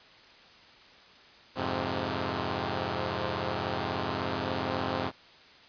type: chord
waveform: 5% pulse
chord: F minor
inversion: none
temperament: equal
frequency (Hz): 87.31 / 103.83 / 130.81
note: F2 / Ab2 / C3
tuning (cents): 0 / 0 / 0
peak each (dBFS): -23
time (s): 1.55-5.12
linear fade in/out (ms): 50
effects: white hiss -54 dBFS RMS until 5.68 s + resampled to 11025 Hz